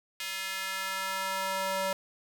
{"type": "tone with high-pass filter sweep", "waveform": "square", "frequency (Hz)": 191.4, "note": "G3", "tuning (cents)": -41, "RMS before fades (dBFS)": -33, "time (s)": [0.2, 1.93], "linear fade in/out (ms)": 2, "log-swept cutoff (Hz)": [2400, 610], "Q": 1.3, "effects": []}